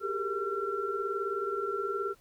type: tone cluster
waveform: sine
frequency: 385 / 403.9 / 458.9 / 1359 Hz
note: G4 / G#4 / A#4 / F6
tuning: -31 / -48 / -27 / -48 cents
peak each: -37 / -34 / -39 / -34 dBFS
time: 0-2.15 s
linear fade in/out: 50 ms
effects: pink hiss -64 dBFS RMS until 2.2 s